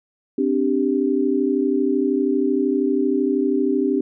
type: chord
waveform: sine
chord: C suspended second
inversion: none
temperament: equal with one note detuned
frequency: 260.9 / 293.7 / 392 Hz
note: C4 / D4 / G4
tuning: -5 / 0 / 0 cents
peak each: -21 dBFS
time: 0.38-4.01 s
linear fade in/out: 5 ms
effects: none